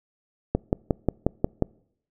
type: click train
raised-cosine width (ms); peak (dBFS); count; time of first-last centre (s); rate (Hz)
2; -7; 7; 0.55-1.623; 5.59
effects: noise-tail reverb RT60 0.7 s tail -26 dB re dry